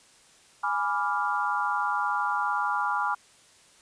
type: chord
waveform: sine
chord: G# diminished seventh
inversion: none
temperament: equal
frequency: 830.6 / 987.8 / 1174.7 / 1396.9 Hz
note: G#5 / B5 / D6 / F6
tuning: 0 / 0 / 0 / 0 cents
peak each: -30 dBFS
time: 0.63-3.15 s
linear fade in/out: 10 ms
effects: white hiss -57 dBFS RMS until 3.81 s + resampled to 22050 Hz